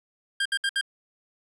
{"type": "tone bursts", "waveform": "25% pulse", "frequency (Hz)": 1600, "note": "G6", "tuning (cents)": 35, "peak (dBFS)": -19, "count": 4, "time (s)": [0.4, 0.812], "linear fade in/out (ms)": 5, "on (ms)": 55, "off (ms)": 64, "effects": ["low-pass 9000 Hz 12 dB/octave"]}